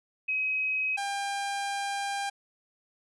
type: tone pair in turn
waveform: sine / sawtooth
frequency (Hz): 2538 / 799.4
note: D#7 / G5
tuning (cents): +34 / +34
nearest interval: octave + minor sixth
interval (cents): 2000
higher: first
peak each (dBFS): -26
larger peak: neither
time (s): 0.28-0.97 / 0.97-2.3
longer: second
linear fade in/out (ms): 10
effects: resampled to 24000 Hz